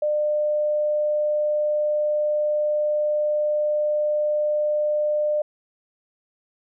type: tone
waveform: sine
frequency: 600 Hz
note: D5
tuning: 37 cents sharp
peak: -19 dBFS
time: 0.02-5.42 s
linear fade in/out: 5 ms
effects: none